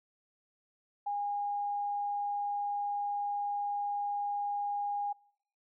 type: tone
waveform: sine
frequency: 816 Hz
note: G#5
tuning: 31 cents flat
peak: -31 dBFS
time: 1.06-5.13 s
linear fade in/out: 10 ms
effects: noise-tail reverb RT60 0.7 s tail -26 dB re dry